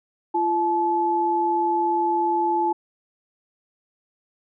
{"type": "tone pair together", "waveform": "sine", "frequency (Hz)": [342.5, 863], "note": ["F4", "A5"], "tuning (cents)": [-34, -34], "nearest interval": "octave + major third", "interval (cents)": 1600, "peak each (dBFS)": [-24, -20], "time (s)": [0.34, 2.73], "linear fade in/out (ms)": 10, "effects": []}